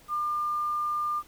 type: tone with quantisation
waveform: sine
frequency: 1200 Hz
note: D6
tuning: 37 cents sharp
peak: -26 dBFS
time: 0.08-1.23 s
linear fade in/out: 50 ms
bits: 9
effects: pink hiss -56 dBFS RMS until 1.27 s